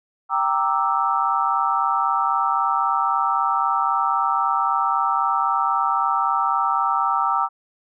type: chord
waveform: sine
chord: E half-diminished seventh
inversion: first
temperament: equal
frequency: 784 / 932.3 / 1174.7 / 1318.5 Hz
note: G5 / Bb5 / D6 / E6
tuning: 0 / 0 / 0 / 0 cents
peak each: -24 / -24 / -23 / -22 dBFS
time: 0.29-7.49 s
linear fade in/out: 50 ms
effects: none